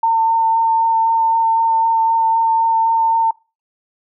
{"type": "tone with vibrato", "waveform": "sine", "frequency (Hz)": 905, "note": "A5", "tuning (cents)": 48, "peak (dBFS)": -11, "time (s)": [0.03, 3.31], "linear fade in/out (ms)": 5, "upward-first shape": "sine", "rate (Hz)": 3.9, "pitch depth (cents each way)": 11, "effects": ["noise-tail reverb RT60 0.3 s tail -23 dB re dry"]}